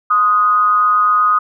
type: tone with amplitude modulation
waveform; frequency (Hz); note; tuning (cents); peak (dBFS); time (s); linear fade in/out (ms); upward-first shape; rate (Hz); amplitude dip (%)
sine; 1244.5; D#6; 0; -7; 0.1-1.39; 10; sine; 203; 55
effects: none